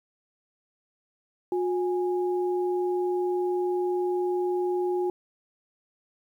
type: tone pair together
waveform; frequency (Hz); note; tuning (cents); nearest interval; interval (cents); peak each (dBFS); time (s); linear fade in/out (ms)
sine; 360 / 827.1; F#4 / G#5; -47 / -7; octave + major second; 1440; -24 / -34; 1.52-5.1; 2
effects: 10-bit